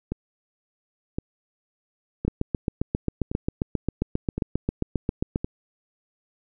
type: two click trains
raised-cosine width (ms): 3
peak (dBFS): -14 / -10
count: 6 / 24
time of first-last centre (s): 0.12-5.445 / 2.28-5.359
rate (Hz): 0.939 / 7.47
effects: none